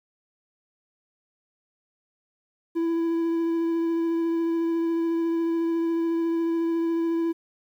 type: tone with vibrato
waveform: triangle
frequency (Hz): 332.5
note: E4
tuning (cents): +15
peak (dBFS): -20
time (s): 2.75-7.33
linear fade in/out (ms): 20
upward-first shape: triangle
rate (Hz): 14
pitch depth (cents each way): 15
effects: 10-bit